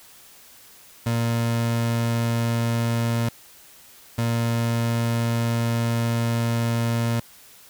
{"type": "tone pair in turn", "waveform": "30% pulse", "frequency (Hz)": [116.54, 116.54], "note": ["A#2", "A#2"], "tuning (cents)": [0, 0], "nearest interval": "unison", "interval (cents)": 0, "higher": "neither", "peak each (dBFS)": -18, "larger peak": "neither", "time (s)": [[1.06, 3.29], [4.18, 7.2]], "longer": "second", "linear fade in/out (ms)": 5, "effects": ["white hiss -49 dBFS RMS until 7.69 s"]}